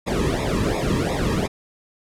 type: noise with flanger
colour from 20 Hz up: brown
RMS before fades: -22 dBFS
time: 0.06-1.48 s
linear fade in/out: 20 ms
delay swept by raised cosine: 0.66 to 1.41 ms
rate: 2.8 Hz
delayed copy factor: -1
effects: low-pass 11000 Hz 12 dB/octave